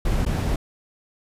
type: noise with dropouts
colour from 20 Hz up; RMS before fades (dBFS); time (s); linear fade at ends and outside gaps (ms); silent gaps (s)
brown; -22; 0.05-0.56; 5; 0.252-0.262
effects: resampled to 32000 Hz